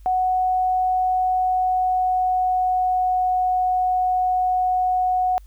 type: tone with pitch glide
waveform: sine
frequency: 740 to 735.7 Hz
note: F#5 to F#5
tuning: 0 to -10 cents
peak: -17 dBFS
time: 0.06-5.38 s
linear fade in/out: 0 ms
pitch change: -10 cents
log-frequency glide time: 1.35-3.33 s
effects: added 49 Hz sine -41 dBFS peak until 5.46 s + white hiss -62 dBFS RMS until 5.46 s